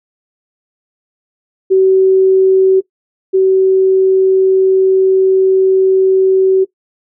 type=tone pair in turn; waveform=sine; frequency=380 / 380 Hz; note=F#4 / F#4; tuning=+46 / +46 cents; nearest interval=unison; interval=0 cents; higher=neither; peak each=-5 / -6 dBFS; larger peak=first; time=1.7-2.81 / 3.33-6.65 s; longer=second; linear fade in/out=20 ms; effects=noise-tail reverb RT60 0.1 s tail -18 dB re dry